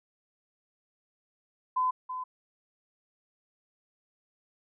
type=tone with echo; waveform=sine; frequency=1016 Hz; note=B5; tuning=49 cents sharp; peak=-24 dBFS; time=1.76-1.91 s; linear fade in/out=10 ms; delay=330 ms; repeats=1; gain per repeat=-9 dB; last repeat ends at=2.24 s; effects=none